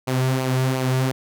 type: tone with flanger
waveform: sawtooth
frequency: 130 Hz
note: C3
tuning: 11 cents flat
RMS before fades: -21 dBFS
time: 0.07-1.12 s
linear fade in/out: 10 ms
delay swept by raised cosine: 0.55 to 3.95 ms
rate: 2.8 Hz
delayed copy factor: -0.5
effects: none